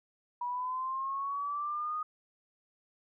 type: linear sweep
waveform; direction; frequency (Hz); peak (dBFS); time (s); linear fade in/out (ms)
sine; up; 966 to 1244.5; -32; 0.41-2.03; 5
effects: none